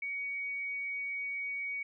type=tone; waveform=sine; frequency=2248 Hz; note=C#7; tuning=24 cents sharp; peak=-34 dBFS; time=0.02-1.83 s; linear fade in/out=5 ms; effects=none